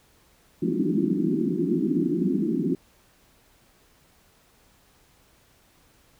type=band-pass noise; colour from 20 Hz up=white; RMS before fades=-24 dBFS; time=0.62-2.75 s; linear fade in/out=5 ms; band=160 to 370 Hz; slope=96 dB/octave; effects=pink hiss -60 dBFS RMS until 6.19 s